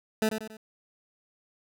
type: tone with echo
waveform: 20% pulse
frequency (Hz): 218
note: A3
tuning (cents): -16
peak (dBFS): -18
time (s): 0.22-0.29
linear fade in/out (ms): 2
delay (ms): 93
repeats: 3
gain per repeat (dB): -7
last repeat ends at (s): 0.569
effects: none